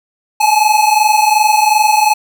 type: tone pair together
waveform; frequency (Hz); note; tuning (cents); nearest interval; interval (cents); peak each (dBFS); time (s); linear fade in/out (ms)
square; 842 / 864.7; G#5 / A5; +24 / -30; unison; 46; -12; 0.4-2.14; 10
effects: none